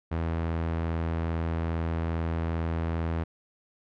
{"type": "tone", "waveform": "sawtooth", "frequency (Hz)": 82.41, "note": "E2", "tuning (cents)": 0, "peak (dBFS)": -23, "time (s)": [0.11, 3.24], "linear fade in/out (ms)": 10, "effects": ["low-pass 2000 Hz 12 dB/octave"]}